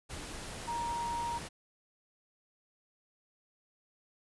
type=tone in noise; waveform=sine; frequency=940 Hz; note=A#5; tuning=14 cents sharp; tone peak=-33 dBFS; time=0.67-1.39 s; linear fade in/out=20 ms; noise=pink; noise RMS=-43 dBFS; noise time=0.09-1.49 s; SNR=+7 dB; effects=resampled to 24000 Hz